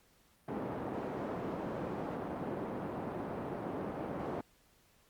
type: band-pass noise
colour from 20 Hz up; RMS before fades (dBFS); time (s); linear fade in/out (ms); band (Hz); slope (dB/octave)
pink; -39; 0.48-4.41; 5; 190 to 810; 12
effects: pink hiss -68 dBFS RMS until 5.09 s + Opus 48 kbps